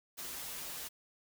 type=noise with comb filter; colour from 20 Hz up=white; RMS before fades=-43 dBFS; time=0.17-0.89 s; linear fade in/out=20 ms; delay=9.4 ms; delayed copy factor=-0.55; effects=none